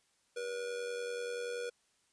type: tone with amplitude modulation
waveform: square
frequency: 482.3 Hz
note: B4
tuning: 41 cents flat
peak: -35 dBFS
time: 0.36-1.7 s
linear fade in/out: 10 ms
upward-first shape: sine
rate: 90.4 Hz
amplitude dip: 55%
effects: white hiss -73 dBFS RMS until 2.12 s + resampled to 22050 Hz